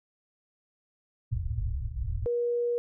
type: low-pass noise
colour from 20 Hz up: white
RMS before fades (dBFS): -31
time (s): 1.31-2.27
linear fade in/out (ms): 20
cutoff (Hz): 120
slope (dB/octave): 96
type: tone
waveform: sine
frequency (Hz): 478.6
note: A#4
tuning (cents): +46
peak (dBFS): -25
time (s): 2.26-2.78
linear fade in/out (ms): 0
effects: none